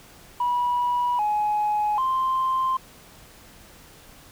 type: tone with pitch steps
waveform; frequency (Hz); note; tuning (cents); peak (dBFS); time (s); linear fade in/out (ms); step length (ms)
sine; 975 / 840 / 1046; B5 / G#5 / C6; -23 / +19 / -1; -19; 0.4-2.77; 5; 790
effects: tanh soft clip ceiling -17 dBFS + pink hiss -49 dBFS RMS until 4.31 s